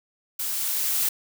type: noise with level ramp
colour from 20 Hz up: blue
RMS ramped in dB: -29 to -23 dBFS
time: 0.39-1.09 s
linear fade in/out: 5 ms
effects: none